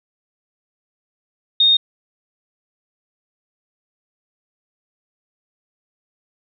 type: tone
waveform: sine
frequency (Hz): 3694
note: A#7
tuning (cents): -16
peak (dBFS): -10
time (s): 1.6-1.77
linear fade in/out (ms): 5
effects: none